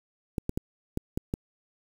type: clicks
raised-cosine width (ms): 3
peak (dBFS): -15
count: 6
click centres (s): 0.382 / 0.494 / 0.575 / 0.974 / 1.175 / 1.339
effects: 7-bit